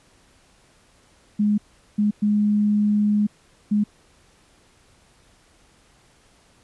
sine tone bursts at uneven times, 208.4 Hz, G#3, 6 cents sharp, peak -16 dBFS, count 4, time 1.39-1.58 / 1.98-2.11 / 2.22-3.27 / 3.71-3.84 s, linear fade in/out 10 ms, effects pink hiss -57 dBFS RMS until 6.63 s + resampled to 24000 Hz

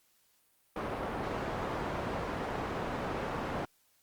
white low-pass noise, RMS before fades -36 dBFS, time 0.76-3.65 s, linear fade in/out 2 ms, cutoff 940 Hz, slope 12 dB/octave, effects white hiss -70 dBFS RMS until 4.02 s + Opus 48 kbps

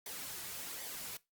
white noise with flanger, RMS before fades -44 dBFS, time 0.06-1.17 s, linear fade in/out 2 ms, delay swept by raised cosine 0.73 to 3.93 ms, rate 1.3 Hz, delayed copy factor -0.5, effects noise-tail reverb RT60 0.2 s tail -19 dB re dry + Opus 48 kbps

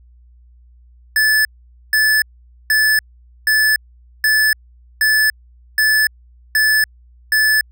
square tone bursts, 1736 Hz, A6, 24 cents flat, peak -12 dBFS, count 9, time 1.16-7.61 s, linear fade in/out 2 ms, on 290 ms, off 480 ms, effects added 60 Hz sine -44 dBFS peak until 7.71 s

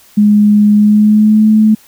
sine tone with pitch glide, 208.3 to 216.1 Hz, G#3 to A3, +5 to -31 cents, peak -4 dBFS, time 0.17-1.75 s, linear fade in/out 10 ms, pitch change +64 cents, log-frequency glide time 0.74-1.48 s, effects white hiss -44 dBFS RMS until 1.87 s

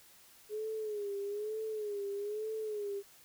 sine tone with vibrato, 418.7 Hz, G#4, 14 cents sharp, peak -35 dBFS, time 0.49-3.03 s, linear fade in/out 50 ms, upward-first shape sine, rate 1.1 Hz, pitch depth 82 cents each way, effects white hiss -60 dBFS RMS until 3.24 s

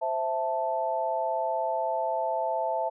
sine chord, A minor, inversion first, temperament equal, 523.3 / 659.3 / 880 Hz, C5 / E5 / A5, 0 / 0 / 0 cents, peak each -33 / -29 / -29 dBFS, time 0.01-2.9 s, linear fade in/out 20 ms, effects none

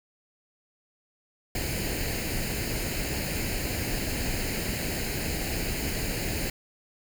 pink noise with comb filter, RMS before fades -30 dBFS, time 1.55-6.5 s, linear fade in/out 2 ms, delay 0.43 ms, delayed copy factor +0.7, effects none

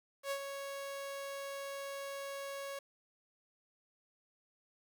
sawtooth tone with ADSR envelope, 554.4 Hz, C#5, in tune, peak -30 dBFS, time 0.23-2.79 s, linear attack 81 ms, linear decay 72 ms, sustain -7 dB, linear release 4 ms, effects 10-bit

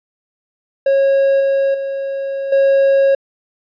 triangle tone with level steps, 547 Hz, C#5, 23 cents flat, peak -8 / -10 / -17 / -7 dBFS, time 0.86-3.15 s, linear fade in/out 5 ms, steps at 1.4 / 1.74 / 2.52 s, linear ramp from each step 5 ms, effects resampled to 11025 Hz

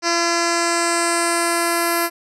10% pulse tone with low-pass filter sweep, 340 Hz, F4, 46 cents flat, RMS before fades -19 dBFS, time 0.02-2.1 s, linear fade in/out 50 ms, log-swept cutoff 5900 to 12000 Hz, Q 3.5, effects none

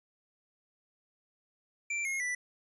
square tone with pitch steps, 2349 / 2154 / 1975.3 Hz, D7 / C7 / B6, 0 / +50 / 0 cents, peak -32 dBFS, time 1.9-2.35 s, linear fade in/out 5 ms, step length 150 ms, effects resampled to 24000 Hz

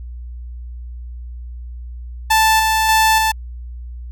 sawtooth tone with tremolo, 880 Hz, A5, in tune, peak -7 dBFS, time 2.3-3.32 s, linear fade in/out 10 ms, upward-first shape square, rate 1.7 Hz, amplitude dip 30%, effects added 60 Hz sine -28 dBFS peak until 4.11 s

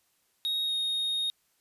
triangle tone with pitch glide, 3758 to 3721 Hz, A#7 to A#7, +13 to -4 cents, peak -26 dBFS, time 0.45-1.3 s, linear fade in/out 0 ms, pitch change -17 cents, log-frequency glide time 0.65-0.73 s, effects white hiss -71 dBFS RMS until 1.6 s + resampled to 32000 Hz

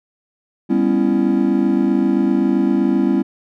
triangle chord, C# half-diminished seventh, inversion second, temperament just, 199.57 / 249.5 / 277.2 / 332.6 Hz, G3 / B3 / C#4 / E4, +31 / +18 / 0 / +16 cents, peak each -17 dBFS, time 0.69-3.23 s, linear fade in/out 20 ms, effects none

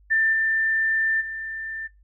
sine tone with level steps, 1784 Hz, A6, 23 cents sharp, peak -17 / -19 / -29 dBFS, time 0.1-1.88 s, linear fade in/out 20 ms, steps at 0.32 / 1.2 s, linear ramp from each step 20 ms, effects noise-tail reverb RT60 0.2 s tail -24 dB re dry + added 50 Hz sine -52 dBFS peak until 2.03 s

